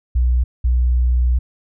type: tone pair in turn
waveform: sine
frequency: 61.5 / 61.5 Hz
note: B1 / B1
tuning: -7 / -7 cents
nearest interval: unison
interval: 0 cents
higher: neither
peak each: -11 dBFS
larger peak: neither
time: 0.15-0.44 / 0.64-1.39 s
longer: second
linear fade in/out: 10 ms
effects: tanh soft clip ceiling -9 dBFS